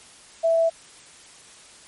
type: tone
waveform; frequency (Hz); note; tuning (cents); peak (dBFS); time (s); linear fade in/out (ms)
sine; 659.3; E5; 0; -16; 0.43-0.7; 20
effects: white hiss -48 dBFS RMS until 1.87 s + MP3 48 kbps